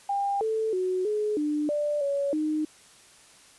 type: tone with pitch steps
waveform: sine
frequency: 800 / 441 / 369.5 / 422.7 / 298.7 / 590 / 562 / 307.4 Hz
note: G5 / A4 / F#4 / G#4 / D4 / D5 / C#5 / D#4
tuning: +35 / +4 / -2 / +31 / +29 / +8 / +24 / -21 cents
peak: -24 dBFS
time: 0.09-2.65 s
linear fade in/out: 5 ms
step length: 320 ms
effects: white hiss -54 dBFS RMS until 3.58 s + resampled to 24000 Hz